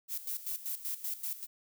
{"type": "noise with tremolo", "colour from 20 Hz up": "violet", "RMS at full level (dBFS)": -36, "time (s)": [0.08, 1.47], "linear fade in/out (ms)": 50, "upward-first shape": "square", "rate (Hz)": 5.2, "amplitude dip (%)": 75, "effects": []}